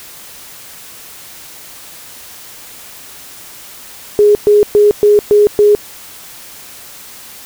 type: tone bursts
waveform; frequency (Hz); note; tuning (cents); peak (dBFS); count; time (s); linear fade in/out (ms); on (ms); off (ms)
sine; 415.3; G#4; 0; -4; 6; 4.19-5.75; 0; 160; 120
effects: white hiss -34 dBFS RMS until 7.45 s